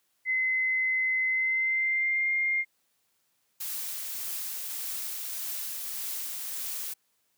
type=tone with pitch glide; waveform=sine; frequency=2047 to 2116 Hz; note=C7 to C7; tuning=-38 to +19 cents; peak=-24 dBFS; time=0.25-2.65 s; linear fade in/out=50 ms; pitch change=+57 cents; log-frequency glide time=1.27-2.31 s
type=noise with tremolo; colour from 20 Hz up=blue; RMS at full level=-34 dBFS; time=3.6-6.94 s; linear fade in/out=10 ms; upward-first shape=triangle; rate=1.7 Hz; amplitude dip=25%
effects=white hiss -73 dBFS RMS until 7.37 s + high-pass 80 Hz 12 dB/octave